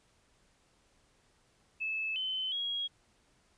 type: tone with pitch steps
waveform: sine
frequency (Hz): 2611 / 3056 / 3299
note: E7 / G7 / G#7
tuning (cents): -17 / -45 / -12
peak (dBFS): -32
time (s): 1.8-2.88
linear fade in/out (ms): 20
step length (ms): 360
effects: pink hiss -69 dBFS RMS until 3.57 s + resampled to 22050 Hz